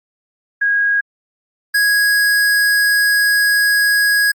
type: tone pair in turn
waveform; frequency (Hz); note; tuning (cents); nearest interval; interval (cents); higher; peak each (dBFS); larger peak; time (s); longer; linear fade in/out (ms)
sine / square; 1642 / 1657.2; G#6 / G#6; -20 / -4; unison; 16; second; -12; neither; 0.61-1.01 / 1.74-4.32; second; 10
effects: Opus 48 kbps